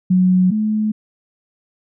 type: tone pair in turn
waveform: sine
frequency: 183.8 / 214.6 Hz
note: F#3 / A3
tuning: -11 / -43 cents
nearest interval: minor third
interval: 268 cents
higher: second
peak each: -10 / -15 dBFS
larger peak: first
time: 0.1-0.51 / 0.51-0.92 s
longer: neither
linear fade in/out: 10 ms
effects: none